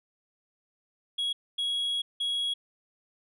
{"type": "tone bursts at uneven times", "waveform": "sine", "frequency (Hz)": 3322, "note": "G#7", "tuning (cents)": 0, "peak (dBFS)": -24, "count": 3, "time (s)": [[1.18, 1.33], [1.58, 2.02], [2.2, 2.54]], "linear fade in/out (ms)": 10, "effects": ["tanh soft clip ceiling -26 dBFS"]}